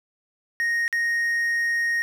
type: tone with dropouts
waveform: triangle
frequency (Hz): 1864.7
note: A#6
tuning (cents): 0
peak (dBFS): -19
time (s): 0.6-2.02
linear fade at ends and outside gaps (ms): 0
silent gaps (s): 0.879-0.927
effects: none